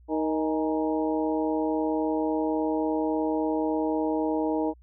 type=harmonic tone with a mistuned harmonic; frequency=156.4 Hz; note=D#3; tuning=9 cents sharp; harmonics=2 / 3 / 4 / 5 / 6; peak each=-26 / -30 / -32 / -34 / -36 dBFS; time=0.08-4.74 s; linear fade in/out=50 ms; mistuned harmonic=5; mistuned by=+100 cents; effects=added 60 Hz sine -51 dBFS peak until 4.82 s